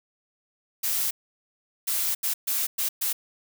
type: noise bursts at uneven times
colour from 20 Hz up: blue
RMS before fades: -26 dBFS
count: 6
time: 0.83-1.11 / 1.87-2.15 / 2.23-2.34 / 2.47-2.67 / 2.78-2.89 / 3.01-3.13 s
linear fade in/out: 10 ms
effects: none